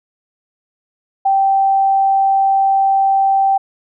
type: tone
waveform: sine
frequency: 780 Hz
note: G5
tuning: 9 cents flat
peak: -10 dBFS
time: 1.25-3.58 s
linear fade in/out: 10 ms
effects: none